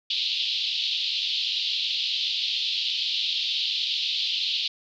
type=band-pass noise; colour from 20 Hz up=white; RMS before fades=-27 dBFS; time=0.1-4.68 s; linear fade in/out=5 ms; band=2900 to 4300 Hz; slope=48 dB/octave; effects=none